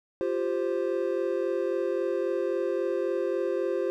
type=chord; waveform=triangle; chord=F suspended second; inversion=none; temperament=just; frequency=349.2 / 392.9 / 523.8 Hz; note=F4 / G4 / C5; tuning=0 / +4 / +2 cents; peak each=-28 dBFS; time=0.21-3.9 s; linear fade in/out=0 ms; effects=none